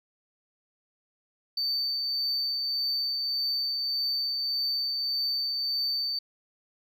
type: tone with tremolo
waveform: sine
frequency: 4568 Hz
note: D8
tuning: 49 cents flat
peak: -23 dBFS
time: 1.57-6.19 s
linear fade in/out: 5 ms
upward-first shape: triangle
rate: 1.7 Hz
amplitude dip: 35%
effects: tanh soft clip ceiling -24 dBFS